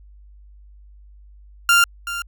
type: tone with echo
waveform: 30% pulse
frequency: 1393 Hz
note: F6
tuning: 5 cents flat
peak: -9 dBFS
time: 1.69-1.84 s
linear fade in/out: 2 ms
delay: 380 ms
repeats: 1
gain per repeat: -13 dB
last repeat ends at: 2.22 s
effects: added 50 Hz sine -43 dBFS peak until 2.27 s